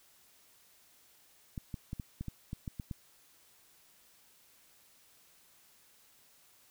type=clicks; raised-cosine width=5 ms; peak=-26 dBFS; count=10; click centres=1.578 / 1.742 / 1.931 / 1.998 / 2.21 / 2.283 / 2.531 / 2.678 / 2.798 / 2.912 s; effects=white hiss -64 dBFS RMS until 6.7 s